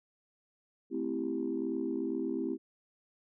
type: chord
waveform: sine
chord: A minor seventh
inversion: none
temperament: equal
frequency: 220 / 261.6 / 329.6 / 392 Hz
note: A3 / C4 / E4 / G4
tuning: 0 / 0 / 0 / 0 cents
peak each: -40 / -35 / -35 / -37 dBFS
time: 0.9-2.58 s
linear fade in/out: 50 ms
effects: tanh soft clip ceiling -22 dBFS